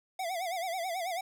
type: tone with vibrato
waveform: square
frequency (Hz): 712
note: F5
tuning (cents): +33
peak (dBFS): -33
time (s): 0.19-1.21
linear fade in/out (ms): 5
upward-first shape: sine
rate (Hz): 9.2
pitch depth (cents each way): 130
effects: none